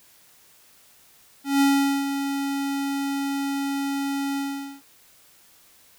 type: tone with ADSR envelope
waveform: square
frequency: 277.8 Hz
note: C#4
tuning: 4 cents sharp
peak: -16 dBFS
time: 1.44-4.82 s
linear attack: 170 ms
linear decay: 430 ms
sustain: -9 dB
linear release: 450 ms
effects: white hiss -55 dBFS RMS until 5.98 s